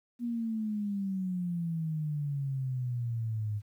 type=exponential sweep; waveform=sine; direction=down; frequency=241.9 to 103 Hz; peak=-30 dBFS; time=0.19-3.62 s; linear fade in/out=50 ms; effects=11-bit